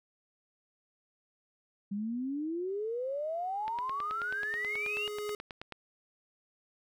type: exponential sweep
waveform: sine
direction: up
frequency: 196 to 2900 Hz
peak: -32 dBFS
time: 1.91-5.08 s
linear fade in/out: 10 ms
type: tone with exponential growth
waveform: square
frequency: 417.7 Hz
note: G#4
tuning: 10 cents sharp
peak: -34 dBFS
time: 2.68-5.35 s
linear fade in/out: 2 ms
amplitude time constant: 580 ms
type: click train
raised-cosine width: 0.3 ms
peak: -25 dBFS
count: 20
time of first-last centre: 3.68-5.723 s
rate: 9.3 Hz
effects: none